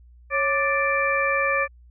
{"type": "harmonic tone with a mistuned harmonic", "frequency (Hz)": 587.3, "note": "D5", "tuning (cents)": 0, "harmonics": [1, 2, 3, 4], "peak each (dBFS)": [-25, -25, -25, -25], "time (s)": [0.3, 1.68], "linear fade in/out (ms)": 50, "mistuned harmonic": 1, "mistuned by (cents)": -110, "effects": ["added 60 Hz sine -47 dBFS peak until 1.9 s"]}